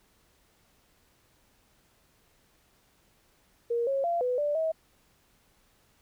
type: tone with pitch steps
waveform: sine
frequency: 470.8 / 546 / 686 / 497.9 / 587 / 642 Hz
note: A#4 / C#5 / F5 / B4 / D5 / E5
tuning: +17 / -26 / -31 / +14 / -1 / -46 cents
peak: -25 dBFS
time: 3.7-4.72 s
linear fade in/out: 10 ms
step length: 170 ms
effects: pink hiss -66 dBFS RMS until 6.01 s